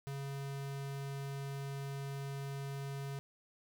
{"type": "tone", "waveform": "square", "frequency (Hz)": 138.59, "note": "C#3", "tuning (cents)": 0, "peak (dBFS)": -40, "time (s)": [0.07, 3.19], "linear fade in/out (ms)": 0, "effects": []}